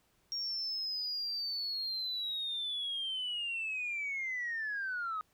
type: linear sweep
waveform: sine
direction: down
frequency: 5588 to 1244.5 Hz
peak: -33 dBFS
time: 0.32-5.21 s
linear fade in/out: 0 ms
effects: tanh soft clip ceiling -30 dBFS + pink hiss -72 dBFS RMS until 5.33 s